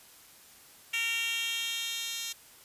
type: tone with high-pass filter sweep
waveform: 10% pulse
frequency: 460 Hz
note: A#4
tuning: 23 cents flat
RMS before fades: -33 dBFS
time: 0.93-2.33 s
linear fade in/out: 10 ms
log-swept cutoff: 2600 to 4300 Hz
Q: 3.3
effects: white hiss -55 dBFS RMS until 2.64 s + resampled to 32000 Hz